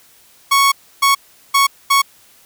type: tone bursts at uneven times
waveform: sawtooth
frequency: 1108.7 Hz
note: C#6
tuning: in tune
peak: -6 dBFS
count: 4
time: 0.51-0.72 / 1.02-1.15 / 1.54-1.67 / 1.9-2.02 s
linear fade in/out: 10 ms
effects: white hiss -49 dBFS RMS until 2.45 s